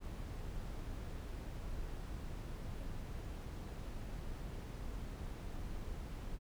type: noise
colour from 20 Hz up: brown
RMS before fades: -44 dBFS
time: 0-6.39 s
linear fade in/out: 50 ms
effects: none